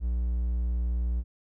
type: tone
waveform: triangle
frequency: 59.6 Hz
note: A#1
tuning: 39 cents sharp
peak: -23 dBFS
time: 0-1.24 s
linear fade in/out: 50 ms
effects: none